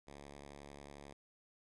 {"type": "tone", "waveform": "5% pulse", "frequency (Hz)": 71.2, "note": "C#2", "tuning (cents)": 47, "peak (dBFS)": -40, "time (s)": [0.07, 1.13], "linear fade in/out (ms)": 5, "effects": ["resampled to 24000 Hz", "13-bit"]}